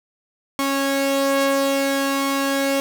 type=tone pair together; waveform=sawtooth; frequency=274.8 / 550.2 Hz; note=C#4 / C#5; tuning=-15 / -13 cents; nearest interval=octave; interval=1202 cents; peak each=-17 dBFS; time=0.59-2.8 s; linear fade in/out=0 ms; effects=none